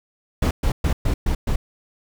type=noise bursts; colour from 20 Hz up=brown; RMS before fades=-19 dBFS; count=6; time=0.42-1.56 s; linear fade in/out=5 ms; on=90 ms; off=120 ms; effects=none